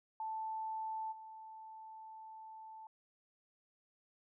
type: tone with level steps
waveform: sine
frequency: 880 Hz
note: A5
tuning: in tune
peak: -38 / -49 dBFS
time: 0.2-2.87 s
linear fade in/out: 2 ms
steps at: 1.11 s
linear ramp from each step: 20 ms
effects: none